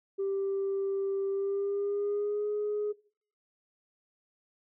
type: tone with pitch glide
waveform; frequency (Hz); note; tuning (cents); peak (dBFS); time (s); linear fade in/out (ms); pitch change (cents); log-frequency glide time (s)
sine; 392 to 417.7; G4 to G#4; 0 to +10; -27; 0.18-2.93; 20; +110; 1.3-2.47
effects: noise-tail reverb RT60 0.5 s tail -23 dB re dry + tanh soft clip ceiling -25 dBFS